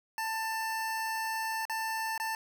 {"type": "tone with dropouts", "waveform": "25% pulse", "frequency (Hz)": 889, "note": "A5", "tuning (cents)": 18, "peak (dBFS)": -28, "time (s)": [0.18, 2.35], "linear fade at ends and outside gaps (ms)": 1, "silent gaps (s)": [[1.653, 1.697], [2.178, 2.199]], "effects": []}